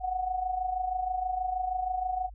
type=tone with amplitude modulation; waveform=sine; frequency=740 Hz; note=F#5; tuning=in tune; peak=-25 dBFS; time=0-2.3 s; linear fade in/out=50 ms; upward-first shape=sine; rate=26.3 Hz; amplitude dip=65%; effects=added 50 Hz sine -43 dBFS peak until 2.34 s

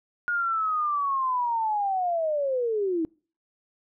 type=linear sweep; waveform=sine; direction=down; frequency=1438 to 311.1 Hz; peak=-23 dBFS; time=0.28-3.05 s; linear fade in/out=0 ms; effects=noise-tail reverb RT60 0.4 s tail -26 dB re dry

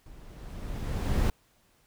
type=noise with level ramp; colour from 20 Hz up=brown; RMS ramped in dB=-50 to -23 dBFS; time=0.06-1.3 s; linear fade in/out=2 ms; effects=pink hiss -66 dBFS RMS until 1.86 s

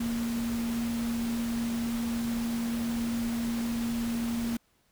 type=tone in noise; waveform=sine; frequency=233.1 Hz; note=A#3; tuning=in tune; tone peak=-28 dBFS; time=0-4.57 s; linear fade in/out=5 ms; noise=pink; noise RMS=-40 dBFS; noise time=0-4.57 s; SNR=+9 dB; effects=pink hiss -69 dBFS RMS until 4.91 s

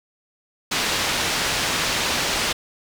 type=low-pass noise; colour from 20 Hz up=white; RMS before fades=-23 dBFS; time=0.71-2.53 s; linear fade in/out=10 ms; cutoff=4700 Hz; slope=12 dB/octave; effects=none

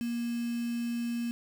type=tone with quantisation; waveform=sine; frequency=236.1 Hz; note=A#3; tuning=22 cents sharp; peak=-30 dBFS; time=0.01-1.31 s; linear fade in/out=0 ms; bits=7; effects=none

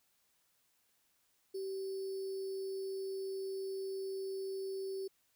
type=tone with sample-and-hold; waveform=sine; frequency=385.8 Hz; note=G4; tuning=28 cents flat; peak=-37 dBFS; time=1.54-5.08 s; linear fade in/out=10 ms; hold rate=4900 Hz; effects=white hiss -75 dBFS RMS until 5.35 s

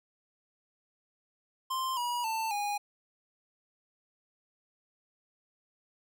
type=tone with pitch steps; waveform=square; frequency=1046.5 / 965.2 / 890.2 / 821.1 Hz; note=C6 / B5 / A5 / G#5; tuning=0 / -40 / +20 / -20 cents; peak=-31 dBFS; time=1.7-2.78 s; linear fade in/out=10 ms; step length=270 ms; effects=none

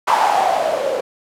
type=noise with low-pass filter sweep; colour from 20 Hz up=violet; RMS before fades=-17 dBFS; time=0.07-1.01 s; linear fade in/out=10 ms; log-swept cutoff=950 to 510 Hz; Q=8.3; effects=none

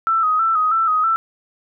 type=tone with vibrato; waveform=sine; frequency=1293 Hz; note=E6; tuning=34 cents flat; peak=-14 dBFS; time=0.07-1.16 s; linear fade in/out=0 ms; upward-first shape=square; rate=3.1 Hz; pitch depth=51 cents each way; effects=none

